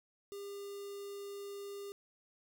square tone with notch filter, 401.6 Hz, G4, 42 cents sharp, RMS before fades -45 dBFS, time 0.32-1.92 s, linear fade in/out 0 ms, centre 1700 Hz, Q 0.83, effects none

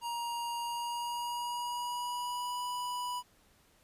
square tone with pitch glide, 943 to 984.2 Hz, A#5 to B5, +20 to -6 cents, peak -35 dBFS, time 0.01-3.23 s, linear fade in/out 50 ms, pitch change +74 cents, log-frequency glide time 0.6-2.66 s, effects pink hiss -66 dBFS RMS until 3.83 s + resampled to 32000 Hz

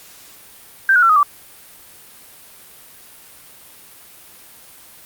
sine tone with pitch steps, 1568 / 1454.6 / 1349.3 / 1251.7 / 1161.2 Hz, G6 / F#6 / E6 / D#6 / D6, 0 / -30 / +40 / +10 / -20 cents, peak -9 dBFS, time 0.89-1.23 s, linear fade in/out 2 ms, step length 68 ms, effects white hiss -43 dBFS RMS until 5.05 s + Opus 48 kbps

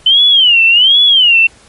sine tone with vibrato, 3020 Hz, F#7, 35 cents sharp, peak -4 dBFS, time 0.06-1.47 s, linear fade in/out 5 ms, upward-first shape sine, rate 1.3 Hz, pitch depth 210 cents each way, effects pink hiss -43 dBFS RMS until 1.68 s + MP3 48 kbps

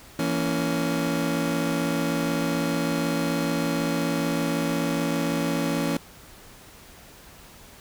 30% pulse chord, A# diminished, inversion second, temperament just, 167.82 / 233.1 / 279.7 Hz, E3 / A#3 / C#4, +31 / 0 / +16 cents, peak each -25 / -27 / -24 dBFS, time 0.19-5.97 s, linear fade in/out 2 ms, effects pink hiss -48 dBFS RMS until 7.8 s

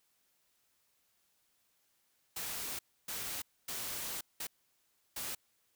white noise bursts at uneven times, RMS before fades -40 dBFS, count 5, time 2.36-2.79 / 3.08-3.42 / 3.68-4.21 / 4.4-4.47 / 5.16-5.35 s, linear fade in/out 5 ms, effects white hiss -75 dBFS RMS until 5.75 s

